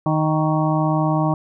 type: harmonic tone with a mistuned harmonic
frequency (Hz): 155.56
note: D#3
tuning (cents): 0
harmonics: 1 / 2 / 4 / 5 / 6 / 7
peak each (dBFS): -19 / -22 / -25 / -26 / -27 / -27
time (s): 0.06-1.34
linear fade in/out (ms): 2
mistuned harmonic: 7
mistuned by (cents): +32
effects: none